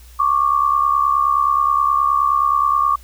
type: tone pair together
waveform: sine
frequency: 1107 / 1176.5 Hz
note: C#6 / D6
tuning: -3 / +3 cents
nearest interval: minor second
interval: 106 cents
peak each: -16 dBFS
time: 0.19-2.96 s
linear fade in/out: 10 ms
effects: added 60 Hz sine -40 dBFS peak until 3.03 s + white hiss -49 dBFS RMS until 3.03 s